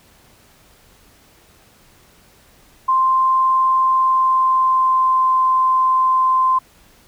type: tone with pitch glide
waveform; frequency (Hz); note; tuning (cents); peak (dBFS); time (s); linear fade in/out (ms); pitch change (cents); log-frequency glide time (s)
sine; 1046.5 to 1038.7; C6 to C6; 0 to -13; -12; 2.88-6.59; 10; -13; 3.83-5.39
effects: pink hiss -51 dBFS RMS until 7.07 s